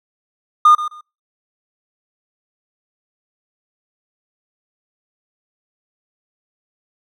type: tone with echo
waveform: triangle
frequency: 1218 Hz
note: D#6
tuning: 37 cents flat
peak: -3 dBFS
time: 0.65-0.75 s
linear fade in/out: 5 ms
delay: 130 ms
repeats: 2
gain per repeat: -15 dB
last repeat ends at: 1.01 s
effects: noise-tail reverb RT60 0.3 s tail -26 dB re dry + tanh soft clip ceiling -1 dBFS